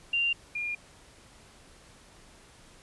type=tone pair in turn; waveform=sine; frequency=2780 / 2414 Hz; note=F7 / D7; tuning=-9 / +47 cents; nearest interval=major second; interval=244 cents; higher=first; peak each=-24 / -30 dBFS; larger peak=first; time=0.13-0.33 / 0.55-0.75 s; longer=neither; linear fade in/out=5 ms; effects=pink hiss -55 dBFS RMS until 2.82 s + resampled to 24000 Hz